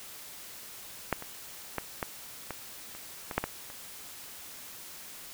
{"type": "clicks", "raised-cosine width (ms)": 0.5, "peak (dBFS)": [-11, -25, -15, -15, -20, -30, -20, -10, -15, -30], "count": 10, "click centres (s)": [1.127, 1.224, 1.783, 2.028, 2.507, 2.95, 3.312, 3.38, 3.44, 3.701], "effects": ["white hiss -46 dBFS RMS until 5.33 s"]}